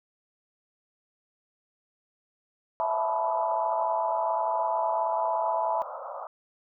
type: band-pass noise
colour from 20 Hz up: pink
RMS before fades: -38 dBFS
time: 2.8-6.27 s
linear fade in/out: 2 ms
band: 520 to 1300 Hz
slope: 96 dB/octave
type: chord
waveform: sine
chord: E suspended fourth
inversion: none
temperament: equal with one note detuned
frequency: 659.3 / 869.4 / 987.8 Hz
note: E5 / A5 / B5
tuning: 0 / -21 / 0 cents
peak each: -29 dBFS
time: 2.8-5.82 s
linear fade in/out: 0 ms
effects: none